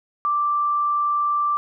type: tone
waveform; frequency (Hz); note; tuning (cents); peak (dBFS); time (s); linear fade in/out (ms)
sine; 1174.7; D6; 0; -18; 0.25-1.57; 0
effects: none